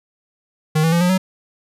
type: tone with pitch steps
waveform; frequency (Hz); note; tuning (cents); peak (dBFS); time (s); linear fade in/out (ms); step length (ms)
square; 155.56 / 162.92 / 170.62 / 178.69 / 187.14; D#3 / E3 / F3 / F3 / F#3; 0 / -20 / -40 / +40 / +20; -14; 0.75-1.18; 10; 86
effects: resampled to 32000 Hz